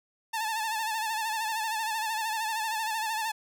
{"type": "tone with vibrato", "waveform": "sawtooth", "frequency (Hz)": 881, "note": "A5", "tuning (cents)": 2, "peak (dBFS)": -25, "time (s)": [0.33, 3.32], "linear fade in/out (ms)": 10, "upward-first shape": "sine", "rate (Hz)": 13, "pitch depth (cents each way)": 62, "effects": []}